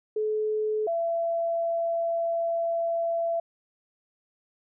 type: tone pair in turn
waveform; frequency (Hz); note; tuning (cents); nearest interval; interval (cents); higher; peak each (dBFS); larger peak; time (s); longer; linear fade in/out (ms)
sine; 429.5 / 671.8; A4 / E5; -42 / +33; minor sixth; 775; second; -24; neither; 0.16-0.87 / 0.87-3.4; second; 5
effects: none